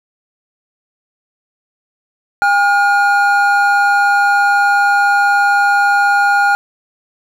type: tone pair together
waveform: triangle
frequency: 808.3 / 1427 Hz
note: G#5 / F6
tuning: -47 / +37 cents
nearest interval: minor seventh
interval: 984 cents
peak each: -10 dBFS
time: 2.42-6.55 s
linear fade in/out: 0 ms
effects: none